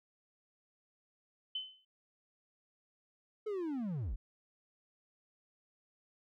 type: tone with exponential decay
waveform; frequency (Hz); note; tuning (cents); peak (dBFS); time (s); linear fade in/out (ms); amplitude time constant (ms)
sine; 3045; F#7; +49; -33; 1.55-1.85; 5; 64
type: linear sweep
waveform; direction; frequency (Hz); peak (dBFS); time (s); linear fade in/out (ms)
triangle; down; 440 to 32.7; -33; 3.46-4.16; 10
effects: none